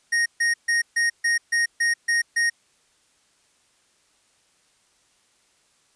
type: tone bursts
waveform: square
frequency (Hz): 1864.7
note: A#6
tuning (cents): 0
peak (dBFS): -19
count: 9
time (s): 0.12-2.5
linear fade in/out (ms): 10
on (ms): 140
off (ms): 140
effects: white hiss -63 dBFS RMS until 5.95 s + resampled to 22050 Hz